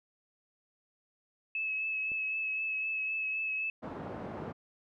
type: tone with vibrato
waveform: sine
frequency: 2592 Hz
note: E7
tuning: 30 cents flat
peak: -31 dBFS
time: 1.55-3.7 s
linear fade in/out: 2 ms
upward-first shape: triangle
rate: 3.9 Hz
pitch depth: 23 cents each way
type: click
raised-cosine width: 2 ms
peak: -37 dBFS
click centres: 2.118 s
type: band-pass noise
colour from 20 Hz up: pink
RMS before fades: -41 dBFS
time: 3.82-4.53 s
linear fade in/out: 20 ms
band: 140 to 910 Hz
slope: 12 dB/octave
effects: none